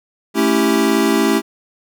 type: chord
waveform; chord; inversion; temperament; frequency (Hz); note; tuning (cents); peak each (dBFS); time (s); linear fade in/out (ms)
square; A dominant seventh; none; equal; 220 / 277.2 / 329.6 / 392; A3 / C#4 / E4 / G4; 0 / 0 / 0 / 0; -19; 0.34-1.42; 50
effects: none